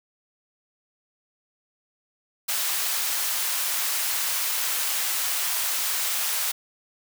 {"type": "high-pass noise", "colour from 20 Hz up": "white", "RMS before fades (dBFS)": -26, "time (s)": [2.48, 6.52], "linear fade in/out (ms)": 10, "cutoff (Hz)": 820, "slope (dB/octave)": 12, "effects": []}